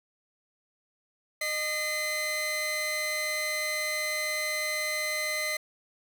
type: tone pair together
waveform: sawtooth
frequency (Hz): 613 / 2052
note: D#5 / C7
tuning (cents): -26 / -34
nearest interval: octave + major sixth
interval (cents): 2092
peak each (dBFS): -31 / -26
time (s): 1.41-5.57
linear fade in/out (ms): 5
effects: none